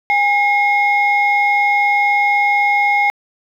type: tone pair together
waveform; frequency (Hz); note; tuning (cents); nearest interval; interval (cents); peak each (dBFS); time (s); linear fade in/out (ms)
sine; 816.2 / 2152; G#5 / C7; -30 / +48; octave + perfect fourth; 1678; -13; 0.1-3.1; 0
effects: tanh soft clip ceiling -6 dBFS + 8-bit